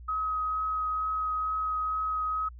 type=tone with vibrato; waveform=sine; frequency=1268 Hz; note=D#6; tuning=32 cents sharp; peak=-27 dBFS; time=0.08-2.49 s; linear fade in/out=10 ms; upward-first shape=triangle; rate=2.2 Hz; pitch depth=11 cents each way; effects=added 60 Hz sine -43 dBFS peak until 2.59 s